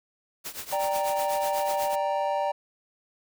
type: noise with tremolo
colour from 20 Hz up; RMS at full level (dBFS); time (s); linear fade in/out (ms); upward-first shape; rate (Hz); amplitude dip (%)
white; -34; 0.44-1.96; 20; triangle; 8.1; 90
type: chord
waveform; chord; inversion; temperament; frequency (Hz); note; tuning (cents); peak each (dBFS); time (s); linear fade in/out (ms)
triangle; G minor; second; equal; 587.3 / 784 / 932.3; D5 / G5 / Bb5; 0 / 0 / 0; -26 / -27 / -28; 0.72-2.52; 10
effects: none